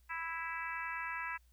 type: harmonic tone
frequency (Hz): 329.6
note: E4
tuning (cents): 0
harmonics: 3 / 4 / 5 / 6 / 7 / 8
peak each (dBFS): -43 / -45 / -43 / -44 / -48 / -47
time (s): 0.09-1.38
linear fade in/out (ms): 20
effects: added 60 Hz sine -63 dBFS peak until 1.52 s + white hiss -75 dBFS RMS until 1.52 s